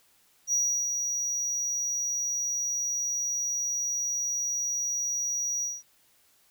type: tone with ADSR envelope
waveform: triangle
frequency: 5780 Hz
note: F#8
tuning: 41 cents flat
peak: -21 dBFS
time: 0.47-5.83 s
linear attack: 59 ms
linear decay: 340 ms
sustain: -5 dB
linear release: 200 ms
effects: white hiss -64 dBFS RMS until 6.5 s